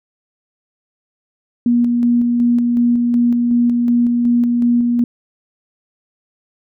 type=tone with tremolo; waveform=sine; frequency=239.5 Hz; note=A#3; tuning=47 cents sharp; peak=-10 dBFS; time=1.66-5.04 s; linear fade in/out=2 ms; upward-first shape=square; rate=2.7 Hz; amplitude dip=25%; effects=none